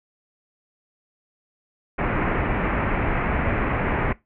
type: low-pass noise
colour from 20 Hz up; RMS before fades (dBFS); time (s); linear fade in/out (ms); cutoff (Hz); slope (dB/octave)
pink; -23; 1.98-4.13; 10; 2400; 48
effects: noise-tail reverb RT60 0.2 s tail -20 dB re dry